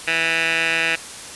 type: tone with band-pass filter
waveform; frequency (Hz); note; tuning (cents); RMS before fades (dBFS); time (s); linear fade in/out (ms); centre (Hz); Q
15% pulse; 164.4; E3; -4; -20; 0.07-0.96; 10; 2300; 5.2
effects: white hiss -35 dBFS RMS until 1.35 s + resampled to 24000 Hz